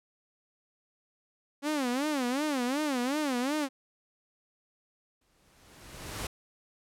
sawtooth tone with vibrato, 272.8 Hz, C#4, 28 cents flat, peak -24 dBFS, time 1.62-3.69 s, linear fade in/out 50 ms, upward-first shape sine, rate 2.7 Hz, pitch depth 210 cents each way
pink noise with exponential growth, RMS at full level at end -34 dBFS, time 5.21-6.27 s, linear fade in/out 5 ms, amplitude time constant 230 ms
effects low-pass 12000 Hz 12 dB/octave

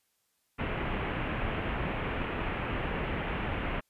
pink low-pass noise, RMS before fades -33 dBFS, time 0.58-3.81 s, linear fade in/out 20 ms, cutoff 2900 Hz, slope 48 dB/octave, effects white hiss -75 dBFS RMS until 3.89 s + resampled to 32000 Hz

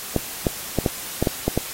clicks, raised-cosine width 2 ms, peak -5 dBFS, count 8, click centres 0.163 / 0.468 / 0.787 / 0.862 / 1.226 / 1.272 / 1.48 / 1.576 s, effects white hiss -33 dBFS RMS until 1.73 s + AAC 48 kbps

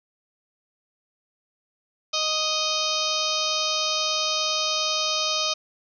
harmonic tone, 622.3 Hz, D#5, in tune, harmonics 1 / 2 / 4 / 5 / 6 / 7 / 8 / 9 / 10, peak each -32 / -30 / -32 / -31 / -29 / -32 / -30 / -33 / -34 dBFS, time 2.13-5.54 s, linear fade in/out 10 ms, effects none

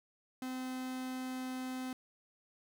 45% pulse tone, 257.1 Hz, C4, 30 cents flat, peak -38 dBFS, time 0.42-1.93 s, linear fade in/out 2 ms, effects none

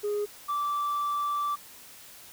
sine tone pair in turn, 414.2 / 1165.8 Hz, G#4 / D6, -5 / -13 cents, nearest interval octave + tritone, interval 1792 cents, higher second, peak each -24 dBFS, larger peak neither, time 0.03-0.26 / 0.48-1.56 s, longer second, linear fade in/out 20 ms, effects tanh soft clip ceiling -25 dBFS + white hiss -49 dBFS RMS until 2.32 s

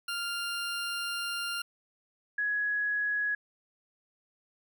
20% pulse / sine tone pair in turn, 1396.9 / 1675.2 Hz, F6 / G#6, 0 / +15 cents, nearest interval minor third, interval 315 cents, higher second, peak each -27 dBFS, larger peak neither, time 0.08-1.62 / 2.38-3.35 s, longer first, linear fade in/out 5 ms, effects none

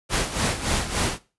pink noise with tremolo, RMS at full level -22 dBFS, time 0.09-1.19 s, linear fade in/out 50 ms, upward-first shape sine, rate 3.5 Hz, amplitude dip 70%, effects noise-tail reverb RT60 0.3 s tail -17 dB re dry + resampled to 24000 Hz

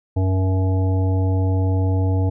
harmonic tone, 94.1 Hz, F#2, 30 cents sharp, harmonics 1 / 3 / 5 / 7 / 9, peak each -16 / -26 / -30 / -33 / -35 dBFS, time 0.16-2.3 s, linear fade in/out 10 ms, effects none

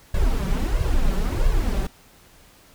brown noise with flanger, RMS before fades -20 dBFS, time 0.14-1.87 s, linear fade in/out 5 ms, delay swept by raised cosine 1.8 to 5.2 ms, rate 1.5 Hz, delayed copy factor +0.85, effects pink hiss -52 dBFS RMS until 2.74 s

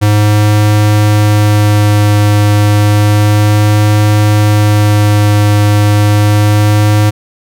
square tone with vibrato, 104.6 Hz, G#2, 13 cents sharp, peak -6 dBFS, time 0.01-7.11 s, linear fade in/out 20 ms, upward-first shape sine, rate 0.31 Hz, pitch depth 11 cents each way, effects none

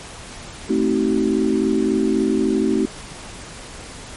sine chord, A diminished seventh, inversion none, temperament just, 220 / 264 / 316.8 / 380.2 Hz, A3 / C4 / Eb4 / Gb4, 0 / +16 / +31 / +47 cents, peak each -21 dBFS, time 0.69-2.86 s, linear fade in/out 10 ms, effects pink hiss -36 dBFS RMS until 4.16 s + MP3 48 kbps

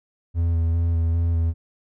triangle tone with vibrato, 83.5 Hz, E2, 23 cents sharp, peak -16 dBFS, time 0.34-1.54 s, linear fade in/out 50 ms, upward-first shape square, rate 2.5 Hz, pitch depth 17 cents each way, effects none

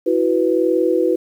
sine chord, E suspended second, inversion none, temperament just, 329.6 / 370.8 / 494.4 Hz, E4 / F#4 / B4, 0 / +4 / +2 cents, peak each -18 dBFS, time 0.06-1.16 s, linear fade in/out 10 ms, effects 8-bit

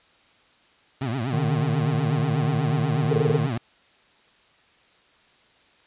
25% pulse tone with vibrato, 123.7 Hz, B2, 3 cents sharp, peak -21 dBFS, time 1.01-3.58 s, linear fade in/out 5 ms, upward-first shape triangle, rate 8.2 Hz, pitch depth 250 cents each way
harmonic tone, 152.1 Hz, D#3, 39 cents flat, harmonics 1 / 3 / 5 / 7, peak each -22 / -34 / -38 / -43 dBFS, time 1.32-3.48 s, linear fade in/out 20 ms
sine tone bursts, 440.1 Hz, A4, in tune, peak -18 dBFS, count 6, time 3.11-3.363 s, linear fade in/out 5 ms, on 23 ms, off 23 ms
effects white hiss -58 dBFS RMS until 5.86 s + resampled to 8000 Hz

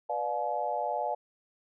sine chord, B diminished seventh, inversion none, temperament just, 493.9 / 592.7 / 711.2 / 853.4 Hz, B4 / D5 / F5 / Ab5, 0 / +16 / +31 / +47 cents, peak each -38 / -34 / -33 / -33 dBFS, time 0.09-1.15 s, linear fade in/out 10 ms, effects none

